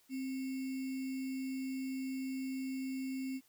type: tone with sample-and-hold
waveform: sine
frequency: 263.4 Hz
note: C4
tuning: 12 cents sharp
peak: -36 dBFS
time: 0.09-3.41 s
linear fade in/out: 50 ms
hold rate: 2450 Hz
effects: white hiss -69 dBFS RMS until 3.48 s